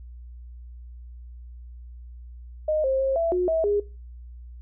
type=tone with pitch steps; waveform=sine; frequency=617 / 531 / 536 / 666 / 361 / 647 / 410.4 Hz; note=D#5 / C5 / C5 / E5 / F#4 / E5 / G#4; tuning=-15 / +25 / +42 / +18 / -43 / -32 / -21 cents; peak=-20 dBFS; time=2.68-3.8 s; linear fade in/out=5 ms; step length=160 ms; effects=noise-tail reverb RT60 0.3 s tail -20 dB re dry + added 60 Hz sine -39 dBFS peak until 4.61 s